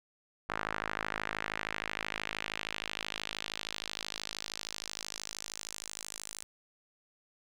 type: tone with band-pass filter sweep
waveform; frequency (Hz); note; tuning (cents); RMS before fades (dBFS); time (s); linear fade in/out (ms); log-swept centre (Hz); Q
sawtooth; 53; G#1; +36; -40; 0.49-6.43; 0; 1400 to 8400; 1.6
effects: none